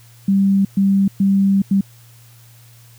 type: tone bursts at uneven times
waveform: sine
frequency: 196 Hz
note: G3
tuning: in tune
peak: -11 dBFS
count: 4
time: 0.28-0.65 / 0.77-1.08 / 1.2-1.62 / 1.71-1.81 s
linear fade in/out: 5 ms
effects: added 117 Hz sine -44 dBFS peak until 2.98 s + white hiss -50 dBFS RMS until 2.98 s